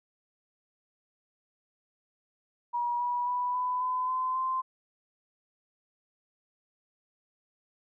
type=tone with pitch steps; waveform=sine; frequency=960 / 972.8 / 985.8 / 999 / 1012.4 / 1025.9 / 1039.7 Hz; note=B5 / B5 / B5 / B5 / B5 / C6 / C6; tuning=-49 / -26 / -3 / +20 / +43 / -34 / -11 cents; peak=-27 dBFS; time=2.73-4.62 s; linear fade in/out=20 ms; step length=270 ms; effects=none